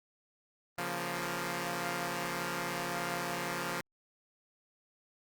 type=chord; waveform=5% pulse; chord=Bb minor; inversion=first; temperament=equal; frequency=138.59 / 174.61 / 233.1 Hz; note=Db3 / F3 / Bb3; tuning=0 / 0 / 0 cents; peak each=-29 / -25 / -29 dBFS; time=0.78-3.81 s; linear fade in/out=2 ms; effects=Opus 32 kbps